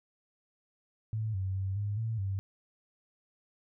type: tone with pitch steps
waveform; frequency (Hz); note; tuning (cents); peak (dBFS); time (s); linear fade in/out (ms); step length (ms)
sine; 109.5 / 95 / 96.1 / 102.6 / 112.5 / 97.3; A2 / F#2 / G2 / G#2 / A2 / G2; -8 / +46 / -34 / -21 / +39 / -12; -30; 1.13-2.39; 0; 210
effects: none